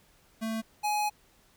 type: tone pair in turn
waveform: square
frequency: 222.8 / 838.8 Hz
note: A3 / G#5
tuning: +22 / +17 cents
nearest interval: octave + major seventh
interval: 2295 cents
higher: second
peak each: -31 / -27 dBFS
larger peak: second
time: 0.41-0.62 / 0.83-1.1 s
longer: second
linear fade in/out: 20 ms
effects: pink hiss -63 dBFS RMS until 1.56 s